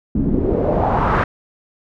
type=noise with low-pass filter sweep; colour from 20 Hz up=pink; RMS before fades=-17 dBFS; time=0.15-1.24 s; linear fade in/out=5 ms; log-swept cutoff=230 to 1500 Hz; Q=3; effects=none